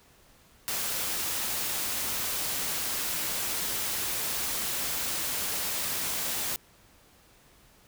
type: noise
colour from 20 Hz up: white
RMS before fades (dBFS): -31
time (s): 0.68-6.56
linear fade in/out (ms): 0
effects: pink hiss -59 dBFS RMS until 7.87 s